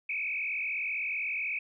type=tone with frequency modulation; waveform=sine; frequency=2397 Hz; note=D7; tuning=35 cents sharp; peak=-30 dBFS; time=0.09-1.59 s; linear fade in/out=5 ms; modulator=44.1 Hz; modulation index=4; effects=none